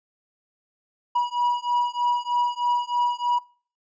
triangle beating tone pair, 967 / 970.2 Hz, B5 / B5, -37 / -31 cents, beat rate 3.2 Hz, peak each -22 dBFS, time 1.15-3.39 s, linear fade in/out 10 ms, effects noise-tail reverb RT60 0.4 s tail -22 dB re dry + resampled to 16000 Hz

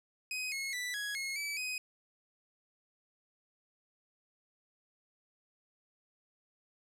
sawtooth tone with pitch steps, 2515 / 2172 / 1976 / 1667 / 2165 / 2302 / 2510 Hz, D#7 / C#7 / B6 / G#6 / C#7 / D7 / D#7, +18 / -36 / 0 / +6 / -41 / -35 / +15 cents, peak -32 dBFS, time 0.31-1.78 s, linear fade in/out 2 ms, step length 210 ms, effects low-pass 12000 Hz 12 dB/octave + 12-bit

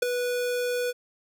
square tone with ADSR envelope, 491 Hz, B4, 10 cents flat, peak -17 dBFS, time 0.02-0.93 s, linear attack 8 ms, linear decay 5 ms, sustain -9 dB, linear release 34 ms, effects none

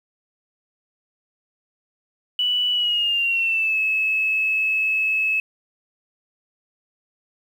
sine tone with pitch glide, 2960 to 2592 Hz, F#7 to E7, 0 to -30 cents, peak -18 dBFS, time 2.39-5.4 s, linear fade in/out 2 ms, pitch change -230 cents, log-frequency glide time 2.71-3.78 s, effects 8-bit

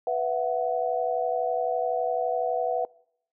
sine chord, B suspended fourth, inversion none, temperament equal with one note detuned, 493.9 / 668.1 / 740 Hz, B4 / E5 / F#5, 0 / +23 / 0 cents, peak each -28 dBFS, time 0.07-2.85 s, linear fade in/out 2 ms, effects noise-tail reverb RT60 0.7 s tail -24 dB re dry

